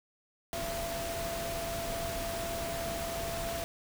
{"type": "tone in noise", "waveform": "sine", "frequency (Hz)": 674, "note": "E5", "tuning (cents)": 38, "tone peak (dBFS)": -36, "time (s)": [0.53, 3.64], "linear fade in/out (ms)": 0, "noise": "pink", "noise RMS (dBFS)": -38, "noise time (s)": [0.53, 3.64], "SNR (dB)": -1, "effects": []}